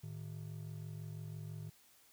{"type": "ring-modulated tone", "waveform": "triangle", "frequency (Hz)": 130.81, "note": "C3", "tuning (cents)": 0, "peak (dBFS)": -38, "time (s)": [0.03, 1.7], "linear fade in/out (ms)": 10, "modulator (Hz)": 23, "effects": ["white hiss -66 dBFS RMS until 2.12 s"]}